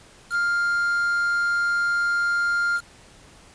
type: tone with quantisation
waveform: triangle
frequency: 1400 Hz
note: F6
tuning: 4 cents sharp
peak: -18 dBFS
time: 0.3-2.81 s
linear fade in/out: 50 ms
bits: 6
effects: pink hiss -50 dBFS RMS until 3.54 s + resampled to 22050 Hz

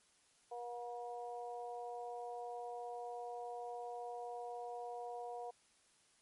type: harmonic tone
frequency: 240 Hz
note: B3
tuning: 49 cents flat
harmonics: 2 / 3 / 4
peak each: -47 / -45 / -53 dBFS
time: 0.51-5.51 s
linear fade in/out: 10 ms
effects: white hiss -71 dBFS RMS until 6.21 s + MP3 48 kbps

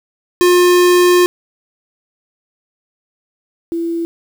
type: tone pair in turn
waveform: square / sine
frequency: 356.3 / 335.3 Hz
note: F4 / E4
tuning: +35 / +30 cents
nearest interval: minor second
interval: 105 cents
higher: first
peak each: -8 / -16 dBFS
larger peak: first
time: 0.41-1.26 / 3.72-4.05 s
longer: first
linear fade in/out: 0 ms
effects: 7-bit

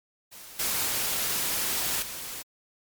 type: noise with level steps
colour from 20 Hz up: white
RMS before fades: -45 / -28 / -37 dBFS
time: 0.31-2.43 s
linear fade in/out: 20 ms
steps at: 0.59 / 2.02 s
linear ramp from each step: 5 ms
effects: MP3 96 kbps

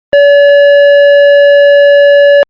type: tone with tanh clipping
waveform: triangle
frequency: 571 Hz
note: D5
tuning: 49 cents flat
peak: -3 dBFS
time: 0.13-2.43 s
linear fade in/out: 0 ms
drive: 17 dB
effects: low-pass 3000 Hz 12 dB/octave + Opus 32 kbps

